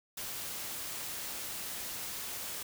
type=noise; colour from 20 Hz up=white; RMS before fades=-40 dBFS; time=0.17-2.63 s; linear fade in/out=5 ms; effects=none